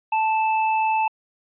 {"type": "tone", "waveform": "square", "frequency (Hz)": 878, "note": "A5", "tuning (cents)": -4, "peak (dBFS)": -19, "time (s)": [0.12, 1.08], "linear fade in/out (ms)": 5, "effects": ["resampled to 8000 Hz"]}